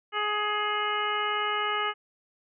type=harmonic tone with a mistuned harmonic; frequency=418.4 Hz; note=G#4; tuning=13 cents sharp; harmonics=1 / 2 / 3 / 4 / 5 / 6 / 7; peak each=-35 / -34 / -29 / -35 / -34 / -42 / -34 dBFS; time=0.12-1.94 s; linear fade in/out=50 ms; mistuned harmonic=5; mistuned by=+20 cents; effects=none